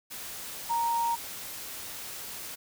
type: tone in noise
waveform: sine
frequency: 932.3 Hz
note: A#5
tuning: in tune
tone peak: -25 dBFS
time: 0.69-1.16 s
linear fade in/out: 20 ms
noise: white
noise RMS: -40 dBFS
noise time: 0.1-2.56 s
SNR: +12 dB
effects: none